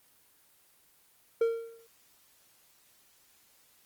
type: tone with exponential decay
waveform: triangle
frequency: 459.2 Hz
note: A#4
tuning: 26 cents flat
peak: -19 dBFS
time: 1.41-1.87 s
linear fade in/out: 5 ms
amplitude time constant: 100 ms
effects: white hiss -64 dBFS RMS until 3.85 s + Opus 24 kbps